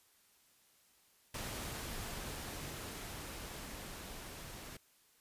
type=noise with level ramp; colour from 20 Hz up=pink; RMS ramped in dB=-42 to -49 dBFS; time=1.34-4.77 s; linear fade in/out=5 ms; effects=white hiss -69 dBFS RMS until 5.2 s + resampled to 32000 Hz